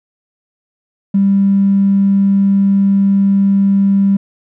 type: tone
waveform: triangle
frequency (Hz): 197.2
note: G3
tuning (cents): +11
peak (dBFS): -4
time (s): 1.14-4.17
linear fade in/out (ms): 10
effects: tanh soft clip ceiling -6 dBFS